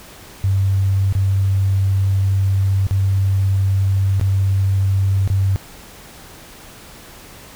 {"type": "tone with dropouts", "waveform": "sine", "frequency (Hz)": 97, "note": "G2", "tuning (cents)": -18, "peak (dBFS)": -13, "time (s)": [0.44, 5.56], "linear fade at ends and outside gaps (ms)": 0, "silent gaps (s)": [[1.125, 1.151], [2.868, 2.91], [4.197, 4.212], [5.276, 5.301]], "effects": ["pink hiss -40 dBFS RMS until 7.55 s"]}